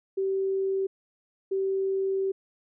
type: tone pair in turn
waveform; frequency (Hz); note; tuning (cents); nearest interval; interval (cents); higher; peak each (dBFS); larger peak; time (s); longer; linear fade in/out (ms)
sine; 386.1 / 386.1; G4 / G4; -26 / -26; unison; 0; neither; -24; neither; 0.17-0.87 / 1.51-2.32; second; 10
effects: none